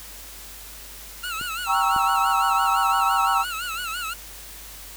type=tone with vibrato; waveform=25% pulse; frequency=1376 Hz; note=F6; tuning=26 cents flat; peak=-24 dBFS; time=1.23-4.14 s; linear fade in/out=10 ms; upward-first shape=sine; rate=5.9 Hz; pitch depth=120 cents each way
type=clicks; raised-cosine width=3 ms; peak=-26 / -23 dBFS; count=2; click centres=1.413 / 1.963 s
type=chord; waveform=sine; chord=G diminished seventh; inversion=none; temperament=equal; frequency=784 / 932.3 / 1108.7 / 1318.5 Hz; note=G5 / Bb5 / Db6 / Fb6; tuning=0 / 0 / 0 / 0 cents; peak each=-24 / -25 / -26 / -22 dBFS; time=1.66-3.45 s; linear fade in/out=50 ms
effects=added 50 Hz sine -45 dBFS peak until 4.96 s + white hiss -41 dBFS RMS until 4.96 s